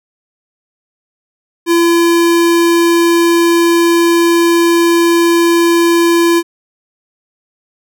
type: tone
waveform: square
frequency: 339.3 Hz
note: F4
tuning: 50 cents flat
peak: -8 dBFS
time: 1.66-6.43 s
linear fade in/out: 50 ms
effects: none